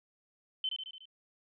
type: tone with echo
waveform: sine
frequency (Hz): 3069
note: G7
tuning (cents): -37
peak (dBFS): -30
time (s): 0.64-0.69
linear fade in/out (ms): 2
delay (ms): 73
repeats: 5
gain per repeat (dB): -4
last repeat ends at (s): 1.055
effects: none